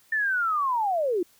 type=linear sweep; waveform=sine; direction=down; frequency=1800 to 327.2 Hz; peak=-22 dBFS; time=0.12-1.23 s; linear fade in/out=5 ms; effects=white hiss -60 dBFS RMS until 1.39 s